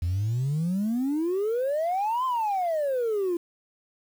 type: exponential two-way sweep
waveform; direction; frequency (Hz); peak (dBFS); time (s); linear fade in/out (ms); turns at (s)
sine; up then down; 82.41 to 1055 to 335.6; -22; 0.02-3.37; 5; 2.25
effects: tanh soft clip ceiling -20 dBFS + 8-bit